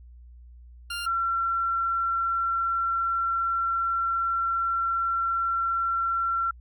20% pulse / sine tone pair in turn, 1396.9 / 1358.7 Hz, F6 / F6, 0 / -48 cents, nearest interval unison, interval 48 cents, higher first, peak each -25 / -23 dBFS, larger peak second, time 0.9-1.06 / 1.06-6.51 s, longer second, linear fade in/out 5 ms, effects added 60 Hz sine -45 dBFS peak until 6.6 s + AAC 64 kbps

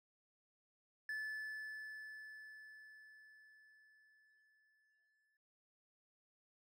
triangle tone with exponential decay, 1737 Hz, A6, 23 cents flat, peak -38 dBFS, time 1.09-5.37 s, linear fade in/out 2 ms, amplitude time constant 930 ms, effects none

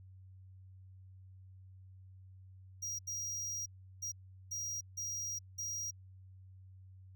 square tone bursts at uneven times, 5720 Hz, F8, 41 cents sharp, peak -38 dBFS, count 6, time 2.82-2.99 / 3.07-3.66 / 4.02-4.12 / 4.51-4.81 / 4.97-5.39 / 5.58-5.91 s, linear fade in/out 10 ms, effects added 94 Hz sine -53 dBFS peak until 7.15 s

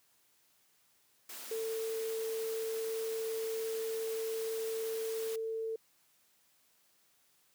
white high-pass noise, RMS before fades -46 dBFS, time 1.29-5.36 s, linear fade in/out 5 ms, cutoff 210 Hz, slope 48 dB/octave
sine tone, 447.1 Hz, A4, 28 cents sharp, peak -34 dBFS, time 1.51-5.76 s, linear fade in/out 5 ms
effects white hiss -70 dBFS RMS until 7.54 s + high-pass 80 Hz 12 dB/octave

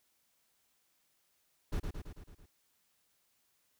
brown noise with echo, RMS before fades -33 dBFS, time 1.72-1.8 s, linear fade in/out 10 ms, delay 110 ms, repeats 6, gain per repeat -4 dB, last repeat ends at 2.46 s, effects white hiss -75 dBFS RMS until 3.79 s

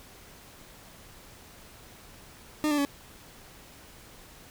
40% pulse tone with pitch steps, 303.9 / 293.2 / 282.9 Hz, D#4 / D4 / C#4, -41 / -3 / +35 cents, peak -23 dBFS, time 2.64-2.85 s, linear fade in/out 0 ms, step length 70 ms, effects pink hiss -51 dBFS RMS until 4.5 s

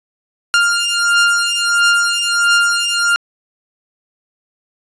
sawtooth beating tone pair, 1400 / 1401.5 Hz, F6 / F6, +4 / +6 cents, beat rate 1.5 Hz, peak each -11 dBFS, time 0.54-3.16 s, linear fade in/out 0 ms, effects resampled to 22050 Hz

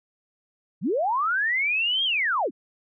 sine linear two-way sweep, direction up then down, 130.81 to 3275 to 185 Hz, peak -21 dBFS, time 0.81-2.51 s, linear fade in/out 50 ms, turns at 2.04 s, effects none

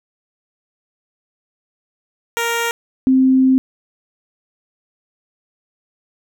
10% pulse / sine tone pair in turn, 466.2 / 261.6 Hz, A#4 / C4, 0 / 0 cents, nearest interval minor seventh, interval 1000 cents, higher first, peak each -9 dBFS, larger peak neither, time 2.37-2.71 / 3.07-3.58 s, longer second, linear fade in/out 0 ms, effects none

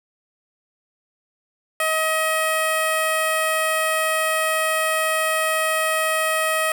10% pulse tone with notch filter, 634 Hz, D#5, 32 cents sharp, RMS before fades -21 dBFS, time 1.8-6.72 s, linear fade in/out 2 ms, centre 4000 Hz, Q 1.3, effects none

